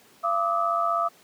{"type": "tone cluster", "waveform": "sine", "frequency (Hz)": [681, 1181, 1277], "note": ["F5", "D6", "D#6"], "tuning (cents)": [-44, 9, 45], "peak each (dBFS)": -26, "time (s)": [0.23, 1.09], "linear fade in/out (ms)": 20, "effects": ["pink hiss -55 dBFS RMS until 1.23 s", "high-pass 200 Hz 12 dB/octave"]}